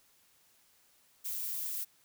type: noise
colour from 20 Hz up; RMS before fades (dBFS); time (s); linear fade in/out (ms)
violet; -37; 1.24-1.85; 20
effects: white hiss -67 dBFS RMS until 2.04 s